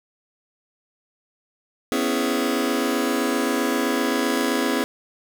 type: chord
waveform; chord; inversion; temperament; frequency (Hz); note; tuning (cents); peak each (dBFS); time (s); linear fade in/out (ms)
sawtooth; C# minor seventh; third; just; 249.5 / 277.2 / 332.6 / 415.8; B3 / C#4 / E4 / G#4; +18 / 0 / +16 / +2; -21 / -21 / -23 / -23; 1.92-4.84; 0
effects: none